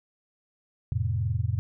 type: chord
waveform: sine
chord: F major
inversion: none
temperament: equal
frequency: 87.31 / 110 / 130.81 Hz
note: F2 / A2 / C3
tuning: 0 / 0 / 0 cents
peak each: -29 / -27 / -31 dBFS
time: 0.92-1.59 s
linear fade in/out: 0 ms
effects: none